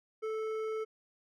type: tone with hard clipping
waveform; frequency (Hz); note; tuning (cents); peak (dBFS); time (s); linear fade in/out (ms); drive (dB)
sine; 438.1; A4; -7; -35; 0.22-0.85; 20; 9
effects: none